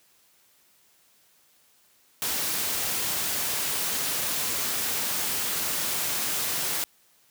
white noise, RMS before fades -28 dBFS, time 2.22-6.84 s, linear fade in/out 0 ms, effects white hiss -62 dBFS RMS until 7.3 s + high-pass 80 Hz 12 dB/octave

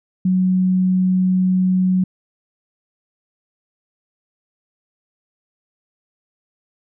sine tone, 185 Hz, F#3, in tune, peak -13 dBFS, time 0.25-2.04 s, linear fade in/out 5 ms, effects none

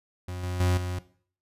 40% pulse tone with level steps, 90 Hz, F#2, 47 cents flat, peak -32 / -28 / -20 / -28 dBFS, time 0.28-0.99 s, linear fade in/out 5 ms, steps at 0.43 / 0.6 / 0.77 s, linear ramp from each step 5 ms, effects noise-tail reverb RT60 0.5 s tail -17 dB re dry + resampled to 32000 Hz

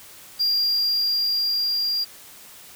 triangle tone with level ramp, 4784 Hz, D8, 31 cents sharp, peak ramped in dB -17 to -20 dBFS, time 0.39-2.05 s, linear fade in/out 20 ms, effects white hiss -45 dBFS RMS until 2.75 s

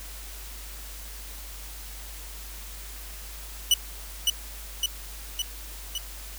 sawtooth tone with echo, 2960 Hz, F#7, in tune, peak -13 dBFS, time 3.71-3.74 s, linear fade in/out 2 ms, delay 560 ms, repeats 4, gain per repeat -3 dB, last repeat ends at 5.98 s, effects added 50 Hz sine -40 dBFS peak until 6.38 s + white hiss -43 dBFS RMS until 6.38 s

